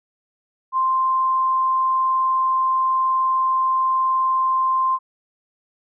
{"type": "tone", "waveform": "sine", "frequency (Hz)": 1046.5, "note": "C6", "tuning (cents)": 0, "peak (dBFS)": -16, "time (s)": [0.72, 4.99], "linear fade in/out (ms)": 50, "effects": []}